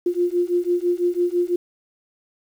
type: beating tone pair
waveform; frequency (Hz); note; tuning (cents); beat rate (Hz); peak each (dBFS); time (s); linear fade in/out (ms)
sine; 349.2 / 355.2; F4 / F4; 0 / +29; 6; -21 / -21; 0.06-1.56; 5
effects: 8-bit